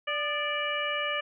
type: harmonic tone with a mistuned harmonic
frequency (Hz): 585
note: D5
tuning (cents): -7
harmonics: 1 / 2 / 3 / 4 / 5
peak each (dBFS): -34 / -34 / -34 / -34 / -34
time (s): 0.07-1.21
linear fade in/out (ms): 10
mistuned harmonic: 2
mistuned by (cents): +58
effects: none